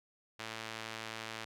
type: tone with band-pass filter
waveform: sawtooth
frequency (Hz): 111.6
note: A2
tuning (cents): +25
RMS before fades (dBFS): -44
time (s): 0.39-1.45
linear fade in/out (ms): 10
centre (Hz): 2800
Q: 0.69
effects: none